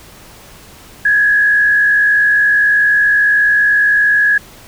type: tone with frequency modulation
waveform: sine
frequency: 1676 Hz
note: G#6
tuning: 15 cents sharp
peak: -8 dBFS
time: 1.05-4.38 s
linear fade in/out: 5 ms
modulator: 61.6 Hz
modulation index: 0.59
effects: pink hiss -39 dBFS RMS until 4.67 s